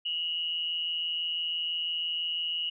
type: tone with amplitude modulation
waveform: sine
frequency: 2896 Hz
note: F#7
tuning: 38 cents flat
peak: -26 dBFS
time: 0.05-2.7 s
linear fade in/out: 10 ms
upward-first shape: sine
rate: 166 Hz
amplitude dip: 60%
effects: none